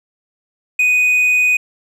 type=tone; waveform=triangle; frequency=2489 Hz; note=D#7; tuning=in tune; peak=-9 dBFS; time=0.79-1.57 s; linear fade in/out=5 ms; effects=resampled to 32000 Hz